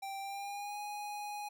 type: tone with pitch glide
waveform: square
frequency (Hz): 784 to 828.7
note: G5 to G#5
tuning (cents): 0 to -4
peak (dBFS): -40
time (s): 0.02-1.49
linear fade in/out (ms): 10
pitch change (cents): +96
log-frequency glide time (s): 0.2-0.78
effects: none